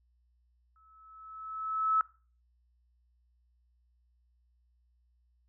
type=tone with exponential growth; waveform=sine; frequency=1300 Hz; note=E6; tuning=24 cents flat; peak=-22 dBFS; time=0.76-2.01 s; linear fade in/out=1 ms; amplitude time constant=270 ms; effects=noise-tail reverb RT60 0.4 s tail -21 dB re dry + added 60 Hz sine -67 dBFS peak until 5.48 s